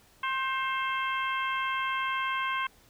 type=harmonic tone with a mistuned harmonic; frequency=531 Hz; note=C5; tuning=25 cents sharp; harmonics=2 / 3 / 4 / 5 / 6; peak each=-30 / -34 / -36 / -38 / -40 dBFS; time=0.23-2.67 s; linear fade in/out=5 ms; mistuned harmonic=3; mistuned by=-34 cents; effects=pink hiss -60 dBFS RMS until 2.89 s